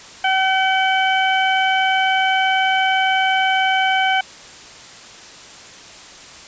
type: harmonic tone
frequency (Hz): 762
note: G5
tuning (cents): -49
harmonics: 1 / 2 / 3 / 4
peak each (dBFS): -17 / -20 / -22 / -23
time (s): 0.24-4.21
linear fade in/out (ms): 5
effects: white hiss -39 dBFS RMS until 6.47 s + resampled to 16000 Hz